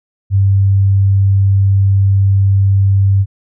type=tone; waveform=sine; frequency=98 Hz; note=G2; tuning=in tune; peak=-7 dBFS; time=0.3-3.26 s; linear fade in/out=50 ms; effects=none